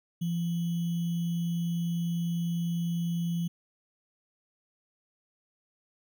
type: tone with sample-and-hold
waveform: sine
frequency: 170 Hz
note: F3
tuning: 46 cents flat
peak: -27 dBFS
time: 0.21-3.48 s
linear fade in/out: 10 ms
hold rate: 3150 Hz
effects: none